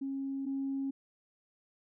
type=tone pair in turn; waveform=sine; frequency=272.2 / 272.2 Hz; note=C#4 / C#4; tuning=-31 / -31 cents; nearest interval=unison; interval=0 cents; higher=neither; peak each=-33 / -31 dBFS; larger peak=second; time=0.01-0.46 / 0.46-0.91 s; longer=neither; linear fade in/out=10 ms; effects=tanh soft clip ceiling -27 dBFS